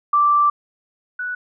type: tone pair in turn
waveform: sine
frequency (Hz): 1172 / 1477.5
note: D6 / F#6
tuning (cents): -4 / -3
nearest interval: major third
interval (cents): 401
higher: second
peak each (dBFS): -12 / -23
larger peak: first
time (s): 0.13-0.5 / 1.19-1.35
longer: first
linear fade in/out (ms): 5
effects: none